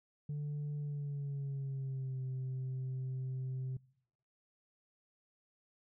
sine tone with pitch glide, 146.83 to 130.06 Hz, D3 to C3, 0 to -10 cents, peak -34 dBFS, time 0.29-3.77 s, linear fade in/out 5 ms, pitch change -210 cents, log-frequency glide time 0.78-2.22 s, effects noise-tail reverb RT60 0.8 s tail -26 dB re dry + tanh soft clip ceiling -35 dBFS

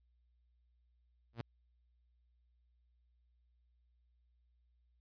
sawtooth tone with exponential growth, 116.54 Hz, A#2, in tune, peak -33 dBFS, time 1.33-1.41 s, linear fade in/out 0 ms, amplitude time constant 16 ms, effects added 60 Hz sine -70 dBFS peak until 5 s + resampled to 11025 Hz

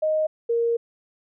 sine tone pair in turn, 622.3 / 466.3 Hz, D#5 / A#4, 0 / +1 cents, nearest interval perfect fourth, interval 499 cents, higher first, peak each -19 dBFS, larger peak neither, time 0.02-0.27 / 0.49-0.77 s, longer second, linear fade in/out 10 ms, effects none

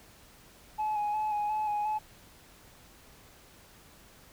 sine tone with vibrato, 845 Hz, G#5, 30 cents sharp, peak -26 dBFS, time 0.78-1.99 s, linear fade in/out 20 ms, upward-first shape square, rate 2.8 Hz, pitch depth 24 cents each way, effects tanh soft clip ceiling -26 dBFS + pink hiss -56 dBFS RMS until 4.32 s

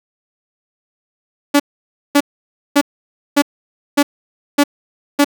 sawtooth tone bursts, 287 Hz, D4, 40 cents flat, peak -4 dBFS, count 7, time 1.54-5.246 s, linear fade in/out 10 ms, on 58 ms, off 550 ms, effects none

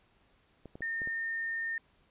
clicks, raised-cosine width 2 ms, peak -32 dBFS, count 5, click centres 0.657 / 0.755 / 0.807 / 1.018 / 1.074 s
sine tone, 1822 Hz, A#6, 40 cents flat, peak -32 dBFS, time 0.82-1.78 s, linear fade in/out 2 ms
effects pink hiss -68 dBFS RMS until 2.1 s + resampled to 8000 Hz

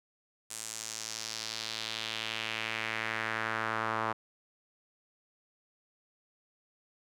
sawtooth tone with band-pass filter sweep, 111.3 Hz, A2, 20 cents sharp, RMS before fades -36 dBFS, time 0.5-4.13 s, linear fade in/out 10 ms, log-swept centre 8300 to 1100 Hz, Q 2.1, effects none

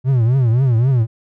triangle tone with vibrato, 123.47 Hz, B2, in tune, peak -9 dBFS, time 0.04-1.07 s, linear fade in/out 50 ms, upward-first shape triangle, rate 3.8 Hz, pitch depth 210 cents each way, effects none

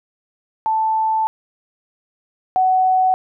sine tone pair in turn, 880 / 747.4 Hz, A5 / F#5, 0 / +17 cents, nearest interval minor third, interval 283 cents, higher first, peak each -15 / -12 dBFS, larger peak second, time 0.66-1.27 / 2.56-3.14 s, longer first, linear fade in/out 0 ms, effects none

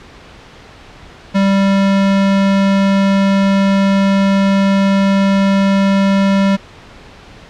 square tone, 196 Hz, G3, in tune, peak -10 dBFS, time 1.34-6.57 s, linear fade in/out 20 ms, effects pink hiss -38 dBFS RMS until 7.49 s + low-pass 4000 Hz 12 dB/octave

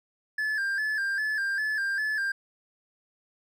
triangle tone with vibrato, 1658 Hz, G#6, 3 cents flat, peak -24 dBFS, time 0.38-2.32 s, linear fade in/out 5 ms, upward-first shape square, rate 2.5 Hz, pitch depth 70 cents each way, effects none

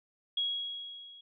sine tone with level ramp, 3314 Hz, G#7, 4 cents flat, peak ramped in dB -27 to -50 dBFS, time 0.37-1.21 s, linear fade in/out 5 ms, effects none

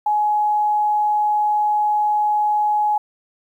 sine tone, 841 Hz, G#5, 22 cents sharp, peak -15 dBFS, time 0.06-2.98 s, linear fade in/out 5 ms, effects 9-bit

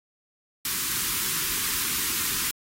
white band-stop noise, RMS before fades -27 dBFS, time 0.65-2.51 s, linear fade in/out 2 ms, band 400 to 980 Hz, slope 48 dB/octave, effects AAC 48 kbps

